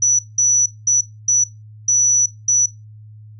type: tone bursts at uneven times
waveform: sine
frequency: 5920 Hz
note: F#8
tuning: in tune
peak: -11 dBFS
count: 6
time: 0.02-0.19 / 0.38-0.66 / 0.87-1.01 / 1.28-1.44 / 1.88-2.26 / 2.48-2.66 s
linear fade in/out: 5 ms
effects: noise-tail reverb RT60 0.2 s tail -17 dB re dry + added 107 Hz sine -37 dBFS peak until 3.39 s